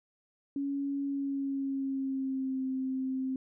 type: tone with pitch glide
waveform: sine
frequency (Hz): 279.4 to 262.2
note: C#4 to C4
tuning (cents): +14 to +4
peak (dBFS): -30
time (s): 0.56-3.36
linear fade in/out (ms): 2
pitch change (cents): -110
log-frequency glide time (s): 1.05-2.65
effects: none